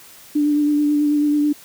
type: tone with vibrato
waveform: sine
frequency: 294.9 Hz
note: D4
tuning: 7 cents sharp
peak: -14 dBFS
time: 0.35-1.53 s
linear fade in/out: 10 ms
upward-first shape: sine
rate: 9.2 Hz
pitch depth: 19 cents each way
effects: white hiss -44 dBFS RMS until 1.64 s